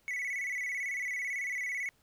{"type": "tone with vibrato", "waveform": "triangle", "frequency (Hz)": 2093, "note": "C7", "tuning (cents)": 0, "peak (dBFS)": -31, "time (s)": [0.08, 1.89], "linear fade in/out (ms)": 0, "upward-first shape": "square", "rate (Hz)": 18, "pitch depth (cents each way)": 90, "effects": ["pink hiss -69 dBFS RMS until 2.02 s"]}